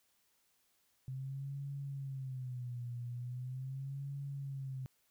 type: tone with vibrato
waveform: sine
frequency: 130 Hz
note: C3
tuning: 11 cents flat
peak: -39 dBFS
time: 1.08-4.86 s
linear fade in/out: 0 ms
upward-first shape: sine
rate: 0.4 Hz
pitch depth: 130 cents each way
effects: white hiss -75 dBFS RMS until 5.1 s